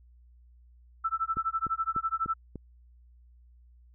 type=tone with tremolo; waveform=sine; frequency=1325 Hz; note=E6; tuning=9 cents sharp; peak=-24 dBFS; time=1.04-2.34 s; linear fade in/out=10 ms; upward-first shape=sine; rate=12 Hz; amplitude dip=100%
type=click train; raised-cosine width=3 ms; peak=-26 dBFS; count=5; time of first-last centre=1.37-2.557 s; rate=3.37 Hz
effects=added 60 Hz sine -54 dBFS peak until 3.94 s